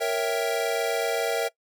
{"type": "chord", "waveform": "square", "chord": "A# diminished seventh", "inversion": "none", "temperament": "equal", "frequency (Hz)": [466.2, 554.4, 659.3, 784], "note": ["A#4", "C#5", "E5", "G5"], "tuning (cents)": [0, 0, 0, 0], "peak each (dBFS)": [-28, -32, -29, -33], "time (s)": [0, 1.49], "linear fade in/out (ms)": 20, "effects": ["noise-tail reverb RT60 0.1 s tail -21 dB re dry"]}